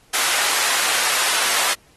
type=high-pass noise; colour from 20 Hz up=pink; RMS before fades=-20 dBFS; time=0.13-1.74 s; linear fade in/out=10 ms; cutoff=1000 Hz; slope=12 dB/octave; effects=pink hiss -55 dBFS RMS until 1.96 s + AAC 32 kbps